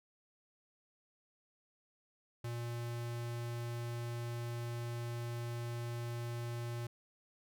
square tone, 118.6 Hz, A#2, 30 cents sharp, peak -39 dBFS, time 2.44-6.87 s, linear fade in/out 5 ms, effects none

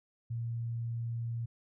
sine tone, 116.54 Hz, A#2, in tune, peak -33 dBFS, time 0.3-1.46 s, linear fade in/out 10 ms, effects none

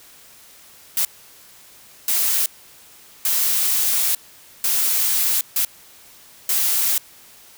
blue noise bursts at uneven times, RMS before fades -19 dBFS, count 6, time 0.97-1.05 / 2.08-2.46 / 3.25-4.15 / 4.64-5.41 / 5.56-5.65 / 6.49-6.98 s, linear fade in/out 2 ms, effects white hiss -47 dBFS RMS until 7.57 s

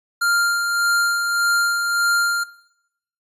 square tone with tremolo, 1396.9 Hz, F6, in tune, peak -16 dBFS, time 0.21-2.44 s, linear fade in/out 10 ms, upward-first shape sine, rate 1.7 Hz, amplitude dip 40%, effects noise-tail reverb RT60 0.8 s tail -18 dB re dry + resampled to 32000 Hz

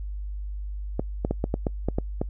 clicks, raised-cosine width 2 ms, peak -11 dBFS, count 9, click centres 0.995 / 1.249 / 1.31 / 1.441 / 1.541 / 1.668 / 1.886 / 1.985 / 2.215 s, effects noise-tail reverb RT60 0.1 s tail -26 dB re dry + added 50 Hz sine -30 dBFS peak until 2.29 s

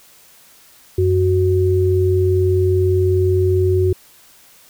sine tone pair together, 92.5 / 370 Hz, F#2 / F#4, 0 / 0 cents, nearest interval 2 octaves, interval 2400 cents, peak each -15 dBFS, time 0.98-3.93 s, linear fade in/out 5 ms, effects white hiss -48 dBFS RMS until 4.69 s

